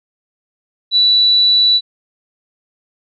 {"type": "tone", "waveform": "sine", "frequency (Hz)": 3951, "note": "B7", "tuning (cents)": 0, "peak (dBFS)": -8, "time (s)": [0.91, 1.81], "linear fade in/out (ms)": 50, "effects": []}